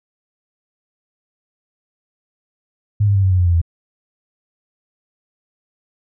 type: tone with pitch steps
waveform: sine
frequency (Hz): 103.83 / 100.7 / 97.66 / 94.72 / 91.86 / 89.09 / 86.41 / 83.8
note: G#2 / G2 / G2 / F#2 / F#2 / F2 / F2 / E2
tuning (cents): 0 / +47 / -6 / +41 / -12 / +35 / -18 / +29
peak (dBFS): -11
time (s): 3-3.616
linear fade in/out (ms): 10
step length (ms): 77
effects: none